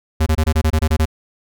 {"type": "tone bursts", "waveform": "square", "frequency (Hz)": 78.6, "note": "D#2", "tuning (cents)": 18, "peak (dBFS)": -13, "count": 10, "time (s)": [0.2, 1.056], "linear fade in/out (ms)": 10, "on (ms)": 64, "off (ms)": 24, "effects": []}